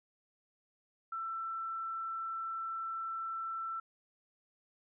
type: tone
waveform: sine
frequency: 1336 Hz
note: E6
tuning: 23 cents sharp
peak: -36 dBFS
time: 1.12-3.8 s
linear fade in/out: 5 ms
effects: none